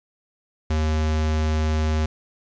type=tone; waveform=square; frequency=77.78 Hz; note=D#2; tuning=in tune; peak=-20 dBFS; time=0.7-2.06 s; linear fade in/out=5 ms; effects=resampled to 16000 Hz + 8-bit